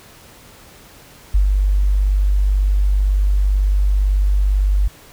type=tone with ADSR envelope; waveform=sine; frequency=49 Hz; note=G1; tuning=in tune; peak=-9 dBFS; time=1.34-4.88 s; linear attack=9 ms; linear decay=110 ms; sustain=-3 dB; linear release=7 ms; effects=pink hiss -44 dBFS RMS until 5.12 s